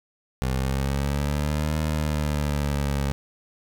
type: exponential two-way sweep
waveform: 20% pulse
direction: up then down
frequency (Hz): 64.3 to 77.78 to 69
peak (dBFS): -18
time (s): 0.42-3.12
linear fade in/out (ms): 0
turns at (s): 1.8
effects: none